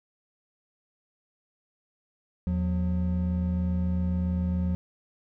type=tone pair together; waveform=triangle; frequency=81.04 / 180 Hz; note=E2 / F#3; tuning=-29 / -47 cents; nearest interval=octave + major second; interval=1382 cents; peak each=-25 dBFS; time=2.47-4.75 s; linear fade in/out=0 ms; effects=none